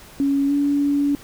sine tone with pitch glide, 278.5 to 285.3 Hz, C#4 to C#4, +8 to +50 cents, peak -16 dBFS, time 0.2-1.15 s, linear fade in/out 0 ms, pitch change +42 cents, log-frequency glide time 0.47-0.52 s, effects pink hiss -44 dBFS RMS until 1.23 s

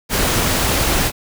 pink noise, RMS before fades -17 dBFS, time 0.09-1.12 s, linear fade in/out 50 ms, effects none

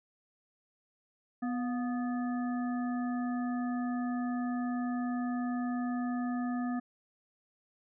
harmonic tone with a mistuned harmonic, 247.2 Hz, B3, 2 cents sharp, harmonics 1 / 3 / 5 / 7, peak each -31 / -41 / -45 / -48 dBFS, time 1.42-6.8 s, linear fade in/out 10 ms, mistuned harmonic 3, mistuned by -62 cents, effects none

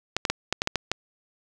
clicks, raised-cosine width 0.2 ms, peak -6 dBFS, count 8, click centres 0.166 / 0.252 / 0.3 / 0.526 / 0.619 / 0.674 / 0.757 / 0.916 s, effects none

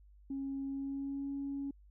sine tone with pitch glide, 273.1 to 278.4 Hz, C#4 to C#4, -26 to +8 cents, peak -35 dBFS, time 0.3-1.71 s, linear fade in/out 5 ms, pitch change +34 cents, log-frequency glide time 0.66-1.3 s, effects tanh soft clip ceiling -31 dBFS + added 50 Hz sine -57 dBFS peak until 1.9 s

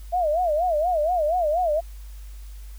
sine tone with vibrato, 659.3 Hz, E5, in tune, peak -19 dBFS, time 0.12-1.81 s, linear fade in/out 20 ms, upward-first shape sine, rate 4.2 Hz, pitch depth 190 cents each way, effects added 50 Hz sine -36 dBFS peak until 2.78 s + white hiss -54 dBFS RMS until 2.78 s

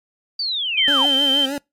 sine linear sweep, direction down, 4699 to 698.5 Hz, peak -20 dBFS, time 0.39-1.06 s, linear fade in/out 5 ms
sine tone, 3113 Hz, G7, 13 cents flat, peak -14 dBFS, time 0.77-1.46 s, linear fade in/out 10 ms
25% pulse tone with vibrato, 276 Hz, C#4, 7 cents flat, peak -19 dBFS, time 0.88-1.58 s, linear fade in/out 0 ms, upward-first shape triangle, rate 6.4 Hz, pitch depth 100 cents each way
effects noise-tail reverb RT60 0.2 s tail -26 dB re dry + MP3 64 kbps

